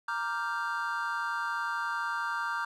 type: chord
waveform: triangle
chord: G minor seventh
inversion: first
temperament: equal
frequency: 932.3 / 1174.7 / 1396.9 / 1568 Hz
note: Bb5 / D6 / F6 / G6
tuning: 0 / 0 / 0 / 0 cents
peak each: -34 dBFS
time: 0.08-2.65 s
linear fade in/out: 5 ms
effects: none